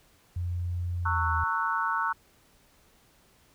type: tone with pitch glide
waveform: sine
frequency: 87.9 to 81.07 Hz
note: F2 to E2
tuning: +12 to -28 cents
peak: -28 dBFS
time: 0.36-1.44 s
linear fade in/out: 5 ms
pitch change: -140 cents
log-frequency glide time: 1.01-1.33 s
type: chord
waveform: sine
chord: F# dominant seventh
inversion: first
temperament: equal with one note detuned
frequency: 910 / 1108.7 / 1318.5 / 1480 Hz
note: A#5 / C#6 / E6 / F#6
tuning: -42 / 0 / 0 / 0 cents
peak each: -31 dBFS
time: 1.05-2.13 s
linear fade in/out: 10 ms
effects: pink hiss -62 dBFS RMS until 3.54 s